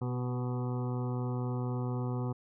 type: harmonic tone with a mistuned harmonic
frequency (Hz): 124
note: B2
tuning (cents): +7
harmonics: 1 / 2 / 3 / 4 / 6 / 7 / 8 / 9 / 10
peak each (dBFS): -32 / -38 / -42 / -44 / -48 / -49 / -50 / -51 / -52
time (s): 0.01-2.33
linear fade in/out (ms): 10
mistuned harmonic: 3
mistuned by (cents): +20
effects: none